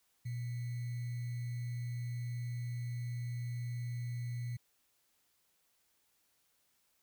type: tone with sample-and-hold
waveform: sine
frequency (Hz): 120.7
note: B2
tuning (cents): -39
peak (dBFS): -36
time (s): 0.25-4.57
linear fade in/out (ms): 10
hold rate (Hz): 2100
effects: white hiss -75 dBFS RMS until 7.02 s